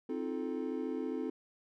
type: chord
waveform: triangle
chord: F dominant seventh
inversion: second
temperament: just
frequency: 261.9 / 314.3 / 349.2 / 436.5 Hz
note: C4 / Eb4 / F4 / A4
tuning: +2 / +18 / 0 / -14 cents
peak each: -36 / -38 / -40 / -38 dBFS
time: 0.09-1.3 s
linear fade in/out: 5 ms
effects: none